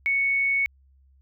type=tone; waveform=sine; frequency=2217 Hz; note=C#7; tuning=in tune; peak=-20 dBFS; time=0.06-0.66 s; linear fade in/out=0 ms; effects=added 67 Hz sine -55 dBFS peak until 1.21 s